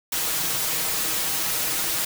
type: noise with comb filter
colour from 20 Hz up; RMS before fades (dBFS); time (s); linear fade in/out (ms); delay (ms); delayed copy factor
white; -25; 0.12-2.05; 5; 6.3; +0.75
effects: none